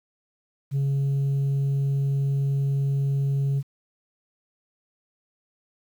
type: tone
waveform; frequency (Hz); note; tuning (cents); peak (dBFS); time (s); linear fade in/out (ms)
sine; 138.4; C#3; -2; -18; 0.71-3.63; 50
effects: tanh soft clip ceiling -20 dBFS + 9-bit